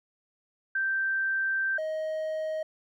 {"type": "tone pair in turn", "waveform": ["sine", "triangle"], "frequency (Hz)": [1565, 627.9], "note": ["G6", "D#5"], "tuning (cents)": [-3, 16], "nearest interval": "octave + major third", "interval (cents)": 1581, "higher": "first", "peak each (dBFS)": [-25, -27], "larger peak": "first", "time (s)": [[0.75, 1.78], [1.78, 2.63]], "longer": "first", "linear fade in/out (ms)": 5, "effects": []}